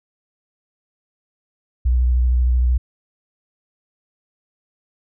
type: tone with vibrato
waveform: sine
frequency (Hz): 61.74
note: B1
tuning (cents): 0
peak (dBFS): -13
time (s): 1.85-2.78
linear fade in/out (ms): 10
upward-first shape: sine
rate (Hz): 13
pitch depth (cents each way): 34
effects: none